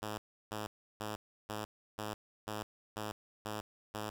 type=tone bursts; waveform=5% pulse; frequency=106.5 Hz; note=G#2; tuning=44 cents sharp; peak=-27 dBFS; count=9; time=0.02-4.1 s; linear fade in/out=5 ms; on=160 ms; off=330 ms; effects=none